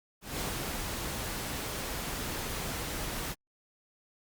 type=noise with ADSR envelope; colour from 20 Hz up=pink; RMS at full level=-34 dBFS; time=0.21-3.35 s; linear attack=190 ms; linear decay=180 ms; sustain=-2 dB; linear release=37 ms; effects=Opus 48 kbps